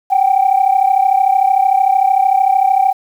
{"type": "tone pair together", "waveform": "sine", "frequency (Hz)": [756.7, 790], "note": ["F#5", "G5"], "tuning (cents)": [39, 13], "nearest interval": "minor second", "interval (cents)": 74, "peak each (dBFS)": -11, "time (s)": [0.1, 2.93], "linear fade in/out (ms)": 20, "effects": ["tanh soft clip ceiling -3 dBFS", "7-bit"]}